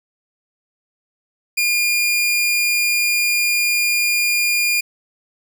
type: tone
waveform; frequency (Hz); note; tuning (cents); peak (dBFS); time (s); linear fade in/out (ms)
sawtooth; 2417; D7; +49; -12; 1.57-4.81; 10
effects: none